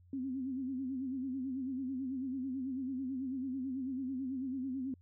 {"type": "tone with vibrato", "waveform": "sine", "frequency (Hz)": 262.2, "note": "C4", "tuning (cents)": 4, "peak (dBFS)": -35, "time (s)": [0.13, 4.94], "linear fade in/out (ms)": 2, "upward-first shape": "sine", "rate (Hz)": 9.1, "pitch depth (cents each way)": 83, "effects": ["added 89 Hz sine -59 dBFS peak until 5.01 s"]}